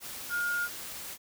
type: tone in noise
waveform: sine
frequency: 1422 Hz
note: F6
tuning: 31 cents sharp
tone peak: -28 dBFS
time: 0.29-0.69 s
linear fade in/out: 50 ms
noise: white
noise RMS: -41 dBFS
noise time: 0-1.18 s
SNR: +10 dB
effects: none